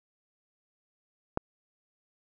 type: click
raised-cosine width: 1 ms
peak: -13 dBFS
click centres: 1.374 s
effects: none